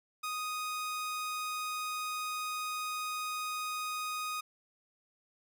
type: tone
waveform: sawtooth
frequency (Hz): 1245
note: D#6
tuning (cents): +1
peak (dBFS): -31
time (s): 0.23-4.41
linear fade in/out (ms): 10
effects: none

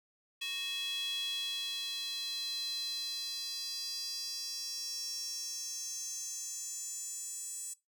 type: tone with high-pass filter sweep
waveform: square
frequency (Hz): 370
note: F#4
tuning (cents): 0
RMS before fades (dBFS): -39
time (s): 0.41-7.74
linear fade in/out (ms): 10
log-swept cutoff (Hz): 3000 to 7800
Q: 6.6
effects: noise-tail reverb RT60 0.2 s tail -21 dB re dry

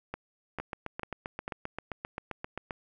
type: two click trains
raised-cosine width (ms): 0.5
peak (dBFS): -20 / -20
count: 4 / 17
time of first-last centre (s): 0.14-1.479 / 0.6-2.708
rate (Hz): 2.24 / 7.59
effects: none

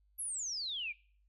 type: exponential sweep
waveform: sine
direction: down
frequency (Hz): 11630 to 2290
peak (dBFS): -36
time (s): 0.18-0.93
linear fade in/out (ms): 20
effects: noise-tail reverb RT60 0.5 s tail -23 dB re dry + added 50 Hz sine -67 dBFS peak until 1.28 s

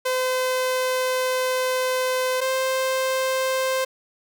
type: tone pair in turn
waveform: sawtooth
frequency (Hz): 512 / 523.1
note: C5 / C5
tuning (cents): -38 / -1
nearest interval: unison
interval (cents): 37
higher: second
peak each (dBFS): -17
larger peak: neither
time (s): 0.05-2.41 / 2.41-3.85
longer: first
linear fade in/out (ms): 10
effects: none

